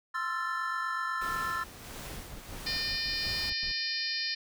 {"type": "chord", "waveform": "triangle", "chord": "F major seventh", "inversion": "second", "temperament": "equal with one note detuned", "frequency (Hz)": [1046.5, 1318.5, 1366.6, 1760], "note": ["C6", "E6", "F6", "A6"], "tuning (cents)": [0, 0, -38, 0], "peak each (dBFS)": [-35, -34, -35, -34], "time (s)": [0.14, 1.64], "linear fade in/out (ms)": 10}
{"type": "noise with tremolo", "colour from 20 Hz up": "pink", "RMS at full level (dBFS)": -42, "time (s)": [1.21, 3.5], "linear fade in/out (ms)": 5, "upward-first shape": "sine", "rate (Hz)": 1.5, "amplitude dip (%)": 55}
{"type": "noise bursts", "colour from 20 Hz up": "brown", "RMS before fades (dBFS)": -43, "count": 9, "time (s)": [2.11, 3.72], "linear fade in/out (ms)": 5, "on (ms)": 98, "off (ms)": 91}
{"type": "harmonic tone", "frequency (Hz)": 605, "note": "D#5", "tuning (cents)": -49, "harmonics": [3, 4, 5, 6, 7, 8, 9], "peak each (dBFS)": [-38, -40, -44, -44, -36, -34, -41], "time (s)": [2.66, 4.35], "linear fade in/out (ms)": 10}
{"effects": []}